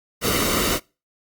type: noise with comb filter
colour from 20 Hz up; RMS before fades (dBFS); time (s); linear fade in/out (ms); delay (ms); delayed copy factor
pink; -21; 0.21-0.8; 50; 1.2; -0.6
effects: noise-tail reverb RT60 0.3 s tail -25 dB re dry + Opus 48 kbps